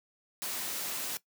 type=noise; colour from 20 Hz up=white; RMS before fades=-36 dBFS; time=0.42-1.17 s; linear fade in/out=0 ms; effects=noise-tail reverb RT60 0.1 s tail -18 dB re dry + high-pass 150 Hz 12 dB/octave